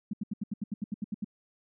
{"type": "tone bursts", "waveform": "sine", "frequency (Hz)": 207, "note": "G#3", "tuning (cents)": -5, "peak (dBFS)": -29, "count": 12, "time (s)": [0.11, 1.245], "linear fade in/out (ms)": 5, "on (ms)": 24, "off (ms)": 77, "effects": []}